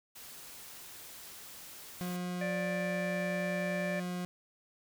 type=noise; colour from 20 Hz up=white; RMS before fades=-49 dBFS; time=0.15-2.17 s; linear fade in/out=10 ms
type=tone; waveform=40% pulse; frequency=179 Hz; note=F3; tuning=43 cents sharp; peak=-34 dBFS; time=2.01-4.25 s; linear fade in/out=0 ms
type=harmonic tone; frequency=587.3 Hz; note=D5; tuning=in tune; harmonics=1 / 3 / 4; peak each=-35 / -40 / -43 dBFS; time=2.41-4 s; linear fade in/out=5 ms
effects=none